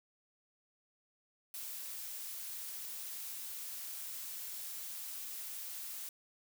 blue noise, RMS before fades -44 dBFS, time 1.54-6.09 s, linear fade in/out 2 ms, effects none

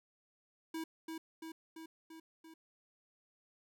square tone with echo, 323 Hz, E4, 35 cents flat, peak -39 dBFS, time 0.74-0.84 s, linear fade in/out 5 ms, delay 340 ms, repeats 5, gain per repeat -3 dB, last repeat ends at 2.54 s, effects none

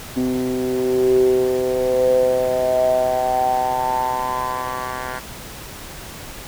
10% pulse tone with band-pass filter sweep, 127.4 Hz, C3, 46 cents flat, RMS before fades -19 dBFS, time 0.16-5.2 s, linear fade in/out 20 ms, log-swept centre 280 to 1300 Hz, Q 8.9, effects pink hiss -35 dBFS RMS until 6.47 s

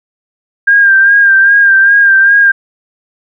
sine tone with vibrato, 1600 Hz, G6, 35 cents sharp, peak -3 dBFS, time 0.67-2.52 s, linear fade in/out 10 ms, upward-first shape sine, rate 2.5 Hz, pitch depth 39 cents each way, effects none

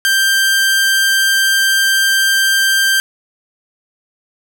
sawtooth tone, 1576 Hz, G6, 9 cents sharp, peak -7 dBFS, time 0.05-3 s, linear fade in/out 0 ms, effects none

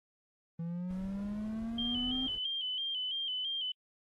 triangle linear sweep, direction up, 164.81 to 261.6 Hz, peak -33 dBFS, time 0.59-2.27 s, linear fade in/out 5 ms
brown noise, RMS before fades -49 dBFS, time 0.9-2.38 s, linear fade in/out 2 ms
sine tone with vibrato, 3100 Hz, G7, 20 cents flat, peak -33 dBFS, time 1.78-3.72 s, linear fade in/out 5 ms, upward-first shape square, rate 3 Hz, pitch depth 49 cents each way
effects AAC 32 kbps

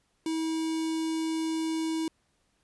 square tone with notch filter, 321.5 Hz, E4, 43 cents flat, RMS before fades -30 dBFS, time 0.26-2.08 s, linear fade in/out 2 ms, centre 1400 Hz, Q 0.96, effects pink hiss -72 dBFS RMS until 2.63 s + resampled to 24000 Hz

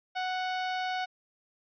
sawtooth tone, 740 Hz, F#5, in tune, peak -26 dBFS, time 0.15-1.06 s, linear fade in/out 20 ms, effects resampled to 11025 Hz

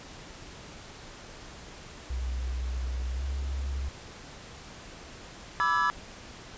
sine tone with pitch glide, 62.7 to 67.59 Hz, B1 to C#2, +27 to -43 cents, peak -29 dBFS, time 2.1-3.89 s, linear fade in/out 5 ms, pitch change +130 cents, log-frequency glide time 3.12-3.25 s
triangle chord, E dominant seventh, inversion second, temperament equal with one note detuned, 987.8 / 1174.7 / 1318.5 / 1691.2 Hz, B5 / D6 / E6 / G#6, 0 / 0 / 0 / +31 cents, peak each -27 dBFS, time 5.6-5.9 s, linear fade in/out 0 ms
effects pink hiss -46 dBFS RMS until 6.57 s + resampled to 16000 Hz

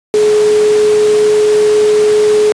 sine tone in noise, 423.2 Hz, G#4, 33 cents sharp, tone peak -6 dBFS, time 0.14-2.52 s, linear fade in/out 0 ms, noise pink, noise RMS -22 dBFS, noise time 0.14-2.52 s, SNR +13 dB, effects high-pass 200 Hz 12 dB/octave + resampled to 22050 Hz

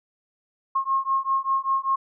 sine beating tone pair, 1075 / 1080.1 Hz, C6 / C#6, +47 / -45 cents, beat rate 5.1 Hz, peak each -24 dBFS, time 0.75-1.96 s, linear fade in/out 10 ms, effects none

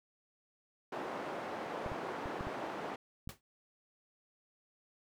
white band-pass noise, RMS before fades -41 dBFS, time 0.92-2.96 s, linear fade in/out 5 ms, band 240 to 900 Hz, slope 12 dB/octave
clicks, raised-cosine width 5 ms, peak -30 dBFS, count 6, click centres 1.862 / 1.918 / 2.258 / 2.409 / 2.47 / 3.275 s
pink noise with exponential decay, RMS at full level -43 dBFS, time 3.29-3.41 s, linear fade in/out 1 ms, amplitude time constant 24 ms
effects none

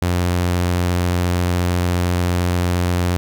sawtooth tone, 88.6 Hz, F2, 25 cents sharp, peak -12 dBFS, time 0.02-3.17 s, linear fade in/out 0 ms, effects none

